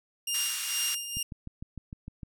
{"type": "tone with tremolo", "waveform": "15% pulse", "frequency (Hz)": 2811, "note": "F7", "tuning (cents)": 11, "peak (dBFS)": -20, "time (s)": [0.27, 1.23], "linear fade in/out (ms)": 5, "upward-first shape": "sine", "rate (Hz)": 2.2, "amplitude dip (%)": 65}
{"type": "band-pass noise", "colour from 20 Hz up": "white", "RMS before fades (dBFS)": -36, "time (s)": [0.34, 0.95], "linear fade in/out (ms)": 5, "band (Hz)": [1200, 12000], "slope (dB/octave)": 24}
{"type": "click train", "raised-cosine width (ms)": 5, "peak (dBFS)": -27, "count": 8, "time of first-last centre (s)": [1.17, 2.232], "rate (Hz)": 6.59}
{"effects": []}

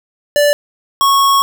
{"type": "tone pair in turn", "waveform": "square", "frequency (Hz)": [584, 1102.4], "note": ["D5", "C#6"], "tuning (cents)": [-10, -10], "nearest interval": "major seventh", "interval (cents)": 1100, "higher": "second", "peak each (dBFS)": -9, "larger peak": "neither", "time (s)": [[0.36, 0.53], [1.01, 1.42]], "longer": "second", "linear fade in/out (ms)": 0, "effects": []}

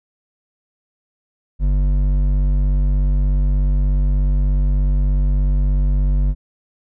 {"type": "tone with hard clipping", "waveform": "triangle", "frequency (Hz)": 48.35, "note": "G1", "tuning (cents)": -23, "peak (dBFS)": -15, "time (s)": [1.59, 6.35], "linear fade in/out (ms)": 50, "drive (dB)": 12, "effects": []}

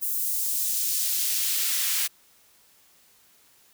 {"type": "noise with high-pass filter sweep", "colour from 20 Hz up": "white", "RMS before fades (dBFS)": -26, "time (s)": [0.01, 2.08], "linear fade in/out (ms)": 20, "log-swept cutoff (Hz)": [11000, 1600], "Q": 0.72, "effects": ["white hiss -59 dBFS RMS until 3.73 s"]}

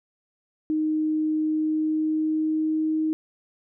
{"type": "tone with pitch glide", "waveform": "sine", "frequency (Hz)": [310.3, 313.7], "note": ["D#4", "D#4"], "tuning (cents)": [-5, 14], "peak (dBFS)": -21, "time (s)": [0.7, 3.13], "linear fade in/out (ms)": 0, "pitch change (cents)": 19, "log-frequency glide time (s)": [1.39, 2.99], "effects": []}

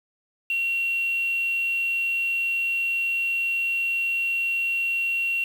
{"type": "tone with quantisation", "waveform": "sine", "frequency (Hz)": 2738, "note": "F7", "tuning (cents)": -35, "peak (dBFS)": -22, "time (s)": [0.5, 5.44], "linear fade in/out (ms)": 2, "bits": 7, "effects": []}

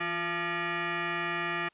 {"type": "tone with frequency modulation", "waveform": "sine", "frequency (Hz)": 349.2, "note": "F4", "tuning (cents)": 0, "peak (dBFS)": -29, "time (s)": [0, 1.69], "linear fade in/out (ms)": 10, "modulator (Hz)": 516, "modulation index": 4.4, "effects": ["white hiss -67 dBFS RMS until 1.73 s", "resampled to 8000 Hz"]}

